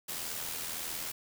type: noise with amplitude modulation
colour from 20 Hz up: white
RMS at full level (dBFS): -36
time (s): 0.08-1.12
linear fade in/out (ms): 10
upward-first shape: sine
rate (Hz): 81.6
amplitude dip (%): 45
effects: none